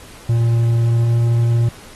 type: tone with pitch glide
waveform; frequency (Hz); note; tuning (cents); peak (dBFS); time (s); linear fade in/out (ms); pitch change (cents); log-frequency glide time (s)
triangle; 116.54 to 117.28; A#2 to A#2; 0 to +11; -10; 0.29-1.69; 5; +11; 0.97-1.12
effects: pink hiss -41 dBFS RMS until 1.95 s + AAC 32 kbps